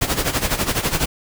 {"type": "noise with tremolo", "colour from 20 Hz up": "pink", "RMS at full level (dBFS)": -18, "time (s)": [0.01, 1.06], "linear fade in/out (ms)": 10, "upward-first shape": "sine", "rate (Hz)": 12, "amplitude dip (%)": 75, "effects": []}